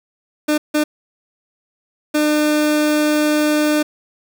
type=tone bursts at uneven times; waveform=30% pulse; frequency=301.3 Hz; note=D4; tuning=44 cents sharp; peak=-11 dBFS; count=3; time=0.48-0.58 / 0.74-0.84 / 2.14-3.83 s; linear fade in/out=10 ms; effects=none